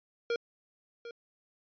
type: tone with echo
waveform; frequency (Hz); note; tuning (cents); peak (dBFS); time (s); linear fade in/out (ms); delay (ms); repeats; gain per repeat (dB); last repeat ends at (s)
square; 469.3; A#4; +12; -29; 0.3-0.36; 2; 750; 1; -13; 1.11
effects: resampled to 11025 Hz